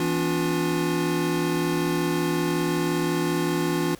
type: tone cluster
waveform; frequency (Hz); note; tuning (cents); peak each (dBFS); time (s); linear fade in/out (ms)
square; 165.8 / 250.5 / 289.9 / 355.3; E3 / B3 / D4 / F4; +10 / +25 / -22 / +30; -28 / -34 / -28 / -27; 0-3.95; 2
effects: pink hiss -49 dBFS RMS until 3.99 s